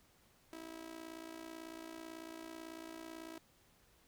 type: tone with amplitude modulation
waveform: sawtooth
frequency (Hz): 325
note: E4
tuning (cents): -24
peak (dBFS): -40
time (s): 0.53-3.38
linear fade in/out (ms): 0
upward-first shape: sine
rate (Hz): 58.1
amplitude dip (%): 80
effects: pink hiss -69 dBFS RMS until 4.07 s